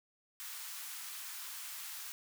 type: high-pass noise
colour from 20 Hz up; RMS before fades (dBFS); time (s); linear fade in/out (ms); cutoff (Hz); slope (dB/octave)
white; -45; 0.4-2.12; 0; 950; 24
effects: none